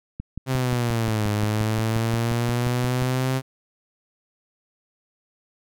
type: click train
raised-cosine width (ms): 5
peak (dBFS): -18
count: 17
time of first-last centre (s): 0.2-3.022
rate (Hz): 5.67
type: linear two-way sweep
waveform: sawtooth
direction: down then up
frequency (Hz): 132.5 to 104.1 to 132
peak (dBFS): -17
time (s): 0.46-3.42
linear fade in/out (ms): 50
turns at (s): 1.29
effects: none